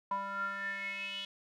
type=tone with band-pass filter sweep; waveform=square; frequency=197.5 Hz; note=G3; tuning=13 cents sharp; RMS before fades=-38 dBFS; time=0.11-1.25 s; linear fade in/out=2 ms; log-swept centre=1000 to 3200 Hz; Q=9.5; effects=none